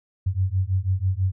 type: beating tone pair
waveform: sine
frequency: 91.4 / 97.5 Hz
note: F#2 / G2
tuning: -21 / -9 cents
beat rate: 6.1 Hz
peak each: -23 / -23 dBFS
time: 0.26-1.32 s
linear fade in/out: 10 ms
effects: none